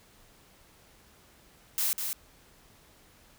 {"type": "noise with echo", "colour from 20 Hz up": "blue", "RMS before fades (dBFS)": -28, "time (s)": [1.78, 1.93], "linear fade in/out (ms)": 0, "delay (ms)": 200, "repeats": 1, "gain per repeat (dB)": -5, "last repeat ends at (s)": 2.13, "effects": ["pink hiss -59 dBFS RMS until 3.38 s"]}